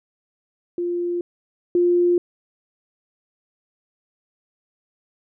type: tone pair in turn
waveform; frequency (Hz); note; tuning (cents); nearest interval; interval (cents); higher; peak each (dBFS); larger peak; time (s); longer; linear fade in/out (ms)
sine; 349.2 / 351.2; F4 / F4; 0 / +10; unison; 10; second; -21 / -14; second; 0.78-1.21 / 1.75-2.18; neither; 2
effects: none